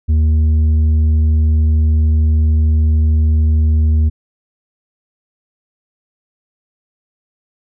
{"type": "tone with tanh clipping", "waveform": "sine", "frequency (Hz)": 77.78, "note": "D#2", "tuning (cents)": 0, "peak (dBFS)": -10, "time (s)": [0.08, 4.1], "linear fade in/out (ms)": 20, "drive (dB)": 5, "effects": []}